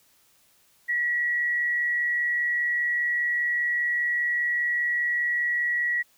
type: tone with amplitude modulation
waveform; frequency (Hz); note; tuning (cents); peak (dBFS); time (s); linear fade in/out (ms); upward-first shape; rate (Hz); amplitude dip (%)
sine; 1925; B6; -45; -21; 0.88-6.03; 20; sine; 145; 30
effects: white hiss -62 dBFS RMS until 6.17 s